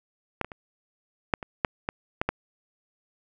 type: clicks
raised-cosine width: 0.5 ms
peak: -10 / -19 / -25 / -6 / -21 / -6 / -12 / -9 / -9 dBFS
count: 9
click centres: 0.413 / 0.446 / 0.518 / 1.338 / 1.428 / 1.648 / 1.889 / 2.215 / 2.29 s
effects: none